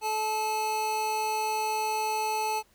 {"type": "tone pair together", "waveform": "square", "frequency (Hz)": [432.5, 866], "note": ["A4", "A5"], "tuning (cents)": [-30, -28], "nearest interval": "octave", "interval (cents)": 1202, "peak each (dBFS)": [-36, -28], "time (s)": [0.01, 2.63], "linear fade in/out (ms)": 50, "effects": ["pink hiss -64 dBFS RMS until 2.74 s"]}